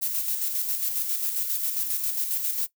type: noise with tremolo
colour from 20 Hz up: violet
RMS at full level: -26 dBFS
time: 0.01-2.67 s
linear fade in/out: 20 ms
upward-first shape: square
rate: 7.4 Hz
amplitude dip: 40%
effects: noise-tail reverb RT60 0.1 s tail -17 dB re dry